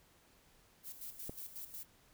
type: noise with tremolo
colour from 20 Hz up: violet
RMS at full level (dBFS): -46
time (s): 0.83-1.86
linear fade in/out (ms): 50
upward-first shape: square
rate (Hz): 5.5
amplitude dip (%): 65
type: click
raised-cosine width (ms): 2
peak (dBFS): -29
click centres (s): 1.295
effects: pink hiss -67 dBFS RMS until 2.13 s